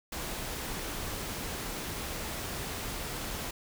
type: noise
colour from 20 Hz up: pink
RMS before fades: -37 dBFS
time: 0.12-3.51 s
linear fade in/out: 5 ms
effects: none